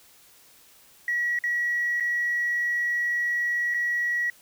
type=tone with dropouts; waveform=sine; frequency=1922 Hz; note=B6; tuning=48 cents flat; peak=-22 dBFS; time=1.08-4.3 s; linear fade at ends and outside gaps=2 ms; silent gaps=1.389-1.438 / 2-2.006 / 3.74-3.744 s; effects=tanh soft clip ceiling -18 dBFS + white hiss -55 dBFS RMS until 4.41 s